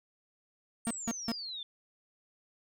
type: exponential sweep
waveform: sine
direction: down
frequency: 8870 to 3488 Hz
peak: -38 dBFS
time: 0.85-1.63 s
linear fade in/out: 2 ms
type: tone bursts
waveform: 45% pulse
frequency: 230 Hz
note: A#3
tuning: 23 cents flat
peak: -30 dBFS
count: 3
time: 0.87-1.318 s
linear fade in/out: 0 ms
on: 36 ms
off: 170 ms
effects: none